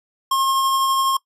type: tone with tremolo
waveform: square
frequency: 1073 Hz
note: C6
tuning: 43 cents sharp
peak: -16 dBFS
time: 0.31-1.17 s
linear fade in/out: 5 ms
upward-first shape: triangle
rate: 12 Hz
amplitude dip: 25%
effects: noise-tail reverb RT60 0.1 s tail -22 dB re dry + resampled to 32000 Hz